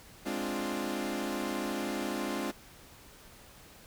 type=chord; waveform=sawtooth; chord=D half-diminished seventh; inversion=second; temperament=equal; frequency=207.7 / 261.6 / 293.7 / 349.2 Hz; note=Ab3 / C4 / D4 / F4; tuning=0 / 0 / 0 / 0 cents; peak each=-34 dBFS; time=0.25-2.52 s; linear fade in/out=20 ms; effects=pink hiss -54 dBFS RMS until 3.86 s